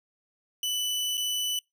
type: tone with dropouts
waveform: sawtooth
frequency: 2983 Hz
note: F#7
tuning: 13 cents sharp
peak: -24 dBFS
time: 0.63-1.59 s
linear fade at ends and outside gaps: 2 ms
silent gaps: 1.172-1.177 s
effects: noise-tail reverb RT60 0.2 s tail -26 dB re dry